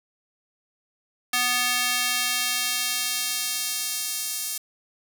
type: tone with high-pass filter sweep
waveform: square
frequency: 246.9 Hz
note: B3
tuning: in tune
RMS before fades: -26 dBFS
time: 1.33-4.58 s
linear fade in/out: 5 ms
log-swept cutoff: 1600 to 6700 Hz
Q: 0.7
effects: 7-bit